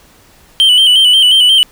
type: tone with vibrato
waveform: triangle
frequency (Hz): 3052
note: G7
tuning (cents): -47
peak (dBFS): -3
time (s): 0.6-1.63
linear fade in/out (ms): 0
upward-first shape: square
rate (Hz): 5.6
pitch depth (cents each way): 49
effects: pink hiss -45 dBFS RMS until 1.71 s